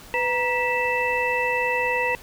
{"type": "tone cluster", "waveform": "sine", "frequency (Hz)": [498.8, 942, 1958, 2645], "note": ["B4", "A#5", "B6", "E7"], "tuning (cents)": [17, 18, -15, 5], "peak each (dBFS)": -26, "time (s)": [0.14, 2.15], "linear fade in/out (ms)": 0, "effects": ["pink hiss -45 dBFS RMS until 2.22 s"]}